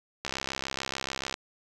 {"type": "click train", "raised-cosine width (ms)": 0.2, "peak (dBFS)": -14, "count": 74, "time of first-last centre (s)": [0.25, 1.341], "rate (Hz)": 66.9, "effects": []}